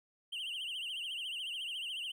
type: tone with vibrato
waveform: triangle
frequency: 2963 Hz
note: F#7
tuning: 2 cents sharp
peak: -36 dBFS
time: 0.32-2.12 s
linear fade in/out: 10 ms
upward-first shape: triangle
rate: 14 Hz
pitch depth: 160 cents each way
effects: none